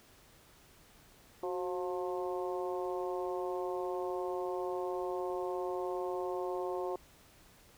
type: harmonic tone with a mistuned harmonic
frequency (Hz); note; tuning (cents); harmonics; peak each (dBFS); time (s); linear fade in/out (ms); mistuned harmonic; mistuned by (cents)
178.3; F3; +36; 2 / 3 / 4 / 5 / 6; -36 / -40 / -42 / -44 / -46; 1.43-6.96; 2; 2; +52
effects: pink hiss -61 dBFS RMS until 7.77 s